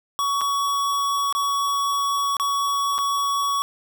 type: tone with dropouts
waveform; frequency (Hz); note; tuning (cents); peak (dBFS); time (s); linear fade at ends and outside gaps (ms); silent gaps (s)
square; 1124; C#6; +24; -21; 0.19-3.62; 0; 0.41-0.415 / 1.326-1.35 / 2.368-2.398 / 2.981-2.987
effects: none